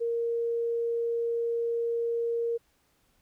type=tone; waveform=sine; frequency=466.2 Hz; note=A#4; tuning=in tune; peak=-26 dBFS; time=0-2.58 s; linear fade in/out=20 ms; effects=pink hiss -69 dBFS RMS until 3.21 s